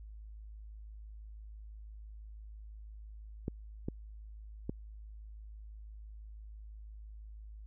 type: clicks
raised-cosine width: 3 ms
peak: -22 dBFS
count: 3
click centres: 3.481 / 3.885 / 4.695 s
effects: added 53 Hz sine -46 dBFS peak until 7.66 s